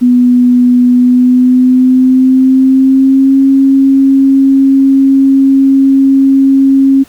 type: tone with pitch glide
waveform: sine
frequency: 246.9 to 270.8 Hz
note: B3 to C#4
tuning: 0 to -40 cents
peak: -3 dBFS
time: 0.01-7.04 s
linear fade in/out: 20 ms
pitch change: +160 cents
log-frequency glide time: 0.9-3.42 s
effects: pink hiss -41 dBFS RMS until 7.08 s